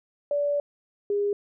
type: tone pair in turn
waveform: sine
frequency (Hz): 578 / 407.5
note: D5 / G#4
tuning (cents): -28 / -33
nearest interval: tritone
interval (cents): 605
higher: first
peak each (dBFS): -22 / -22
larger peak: neither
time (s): 0.31-0.6 / 1.1-1.33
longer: first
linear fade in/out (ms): 2
effects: none